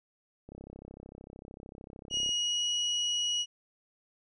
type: click train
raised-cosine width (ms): 2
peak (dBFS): -33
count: 61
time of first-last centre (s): 0.49-2.292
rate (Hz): 33.3
type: tone with pitch glide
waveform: 35% pulse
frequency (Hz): 2892 to 2910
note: F#7 to F#7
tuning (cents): -40 to -29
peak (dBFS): -26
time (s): 2.1-3.46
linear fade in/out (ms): 50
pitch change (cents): +11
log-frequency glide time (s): 2.3-2.69
effects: resampled to 22050 Hz